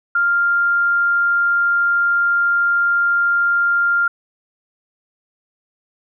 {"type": "tone", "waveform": "sine", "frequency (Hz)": 1396.9, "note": "F6", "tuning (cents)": 0, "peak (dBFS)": -13, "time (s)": [0.15, 4.08], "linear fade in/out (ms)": 5, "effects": []}